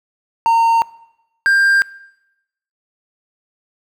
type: tone pair in turn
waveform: triangle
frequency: 917 / 1592.7 Hz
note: A#5 / G6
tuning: -29 / +27 cents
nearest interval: minor seventh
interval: 956 cents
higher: second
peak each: -8 dBFS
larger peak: neither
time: 0.46-0.82 / 1.46-1.82 s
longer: neither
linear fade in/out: 0 ms
effects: noise-tail reverb RT60 0.9 s tail -21 dB re dry